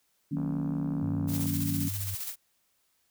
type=chord; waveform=sine; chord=D# minor seventh; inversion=none; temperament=just; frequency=155.56 / 186.68 / 233.3 / 280 Hz; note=D#3 / F#3 / A#3 / C#4; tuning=0 / +16 / +2 / +18 cents; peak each=-32 / -37 / -37 / -32 dBFS; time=0.31-1.89 s; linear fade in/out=10 ms
type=click train; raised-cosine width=1 ms; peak=-31 dBFS; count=72; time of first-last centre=0.37-1.457 s; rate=65.3 Hz
type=tone with vibrato; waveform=sine; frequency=98.2 Hz; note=G2; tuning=4 cents sharp; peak=-33 dBFS; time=1.02-2.15 s; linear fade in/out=5 ms; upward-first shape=triangle; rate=3.4 Hz; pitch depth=41 cents each way
type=noise with tremolo; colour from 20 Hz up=blue; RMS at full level=-35 dBFS; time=1.27-2.36 s; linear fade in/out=50 ms; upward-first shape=square; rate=15 Hz; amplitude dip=40%
effects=white hiss -72 dBFS RMS until 3.1 s